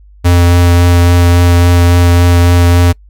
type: tone with vibrato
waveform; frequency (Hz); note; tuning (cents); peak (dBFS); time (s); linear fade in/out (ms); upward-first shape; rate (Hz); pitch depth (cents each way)
square; 87.31; F2; 0; -5; 0.24-2.93; 20; triangle; 3.6; 14
effects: noise-tail reverb RT60 0.1 s tail -25 dB re dry + added 50 Hz sine -36 dBFS peak until 3.09 s